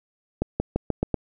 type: accelerating click train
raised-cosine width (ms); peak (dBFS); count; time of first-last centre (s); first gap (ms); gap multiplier
2; -9; 6; 0.42-1.143; 180; 0.89
effects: none